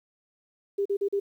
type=tone bursts; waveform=sine; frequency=400 Hz; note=G4; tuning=35 cents sharp; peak=-23 dBFS; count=4; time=0.78-1.2 s; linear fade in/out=10 ms; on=75 ms; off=40 ms; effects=10-bit